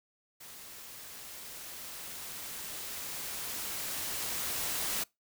white noise with level ramp, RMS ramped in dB -49 to -33 dBFS, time 0.4-5.04 s, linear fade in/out 10 ms, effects noise-tail reverb RT60 0.2 s tail -24 dB re dry

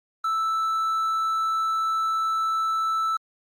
triangle tone, 1318.5 Hz, E6, in tune, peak -20 dBFS, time 0.24-3.17 s, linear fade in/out 5 ms, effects Opus 24 kbps

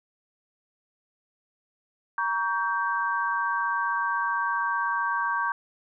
sine chord, G diminished, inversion first, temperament just, 940.8 / 1128.9 / 1568 Hz, Bb5 / Db6 / G6, +16 / +31 / 0 cents, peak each -29 / -28 / -28 dBFS, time 2.18-5.52 s, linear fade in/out 2 ms, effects none

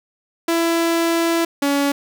sawtooth tone pair in turn, 334 / 282.3 Hz, E4 / C#4, +23 / +32 cents, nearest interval minor third, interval 291 cents, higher first, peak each -12 dBFS, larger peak neither, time 0.48-1.45 / 1.62-1.92 s, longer first, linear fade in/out 5 ms, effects none

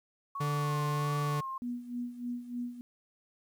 sine tone with vibrato, 1100 Hz, C#6, 14 cents flat, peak -35 dBFS, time 0.35-1.58 s, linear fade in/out 5 ms, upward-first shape sine, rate 1.5 Hz, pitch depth 64 cents each way
45% pulse tone, 146.83 Hz, D3, in tune, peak -30 dBFS, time 0.4-1.41 s, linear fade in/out 10 ms
sine tone with tremolo, 242.9 Hz, B3, 29 cents flat, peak -32 dBFS, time 1.62-2.81 s, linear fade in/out 0 ms, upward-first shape sine, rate 3.3 Hz, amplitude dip 75%
effects 11-bit

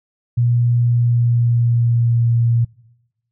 sine tone with pitch glide, 120 to 117.39 Hz, B2 to A#2, -49 to +13 cents, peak -12 dBFS, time 0.37-2.65 s, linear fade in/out 10 ms, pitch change -38 cents, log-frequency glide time 0.78-2.29 s, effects noise-tail reverb RT60 1.0 s tail -24 dB re dry

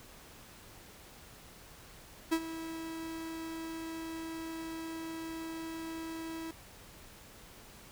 45% pulse tone with ADSR envelope, 325.5 Hz, E4, 22 cents flat, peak -25 dBFS, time 2.31-6.51 s, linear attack 18 ms, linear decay 63 ms, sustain -14 dB, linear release 3 ms, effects pink hiss -54 dBFS RMS until 7.91 s

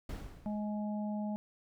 brown noise with exponential decay, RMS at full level -36 dBFS, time 0.09-0.83 s, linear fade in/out 5 ms, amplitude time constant 160 ms
harmonic tone, 209.9 Hz, G#3, 19 cents sharp, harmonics 1 / 3 / 4, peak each -34 / -44 / -46 dBFS, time 0.46-1.36 s, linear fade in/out 0 ms
effects none

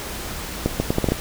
accelerating click train, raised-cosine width 2 ms, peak -5 dBFS, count 7, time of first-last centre 0.66-1.12 s, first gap 140 ms, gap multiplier 0.75, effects added 60 Hz sine -39 dBFS peak until 1.2 s + pink hiss -31 dBFS RMS until 1.2 s

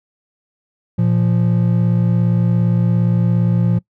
triangle tone pair together, 116.54 / 173.91 Hz, A#2 / F3, 0 / -7 cents, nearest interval perfect fifth, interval 693 cents, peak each -13 dBFS, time 0.98-3.79 s, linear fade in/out 10 ms, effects noise-tail reverb RT60 0.1 s tail -22 dB re dry

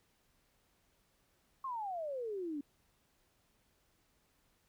sine exponential sweep, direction down, 1100 to 277.2 Hz, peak -37 dBFS, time 1.64-2.61 s, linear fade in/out 5 ms, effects pink hiss -74 dBFS RMS until 4.68 s

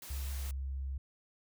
white noise, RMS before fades -48 dBFS, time 0.02-0.51 s, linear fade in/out 2 ms
sine tone with pitch glide, 67.7 to 67.23 Hz, C#2 to C2, -40 to +48 cents, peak -35 dBFS, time 0.1-0.98 s, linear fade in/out 5 ms, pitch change -12 cents, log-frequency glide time 0.39-0.52 s
effects none

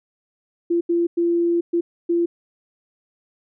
sine tone bursts at uneven times, 342 Hz, F4, 36 cents flat, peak -16 dBFS, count 5, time 0.7-0.81 / 0.89-1.07 / 1.17-1.61 / 1.73-1.81 / 2.09-2.26 s, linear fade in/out 10 ms, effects none

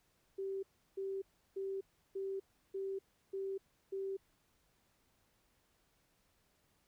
sine tone bursts, 388.1 Hz, G4, 17 cents flat, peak -37 dBFS, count 7, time 0.38-4.17 s, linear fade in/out 10 ms, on 250 ms, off 340 ms, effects pink hiss -75 dBFS RMS until 6.87 s

